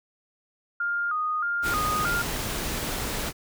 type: tone with vibrato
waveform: sine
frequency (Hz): 1318.5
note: E6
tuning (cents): 0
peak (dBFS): -24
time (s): 0.8-2.22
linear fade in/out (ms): 5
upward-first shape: square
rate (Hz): 1.6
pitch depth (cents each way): 110
type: noise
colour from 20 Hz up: pink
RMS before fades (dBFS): -30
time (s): 1.62-3.33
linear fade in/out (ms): 50
effects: none